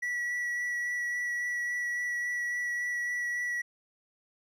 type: tone with vibrato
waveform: triangle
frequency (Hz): 1942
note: B6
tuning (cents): -30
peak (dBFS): -28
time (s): 0.02-3.62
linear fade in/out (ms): 10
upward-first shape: sine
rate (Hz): 3.6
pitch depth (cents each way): 10
effects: none